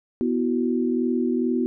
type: chord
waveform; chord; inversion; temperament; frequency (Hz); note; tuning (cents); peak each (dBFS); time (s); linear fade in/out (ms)
sine; B suspended fourth; none; equal with one note detuned; 246.9 / 329.6 / 371.7; B3 / E4 / F#4; 0 / 0 / +8; -22 / -27 / -26; 0.21-1.66; 0
effects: none